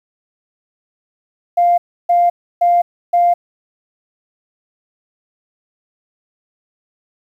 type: tone bursts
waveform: sine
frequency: 698.5 Hz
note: F5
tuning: in tune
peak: -8 dBFS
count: 4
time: 1.57-3.34 s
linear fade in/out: 10 ms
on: 210 ms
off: 310 ms
effects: tanh soft clip ceiling -4 dBFS + 8-bit